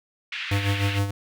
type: band-pass noise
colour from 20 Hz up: white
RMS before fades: -32 dBFS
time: 0.32-0.99 s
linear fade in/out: 5 ms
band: 1700 to 3000 Hz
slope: 24 dB/octave
type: tone with tremolo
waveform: square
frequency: 100 Hz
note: G2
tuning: 35 cents sharp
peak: -20 dBFS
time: 0.51-1.11 s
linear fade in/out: 5 ms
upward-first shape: sine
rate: 6.6 Hz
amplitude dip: 65%
effects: none